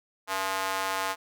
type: tone with high-pass filter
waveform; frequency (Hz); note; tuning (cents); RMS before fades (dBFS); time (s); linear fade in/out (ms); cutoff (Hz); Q
square; 95.7; G2; -41; -30; 0.27-1.16; 50; 920; 1.6
effects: none